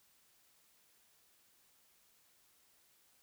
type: silence
effects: white hiss -70 dBFS RMS until 3.22 s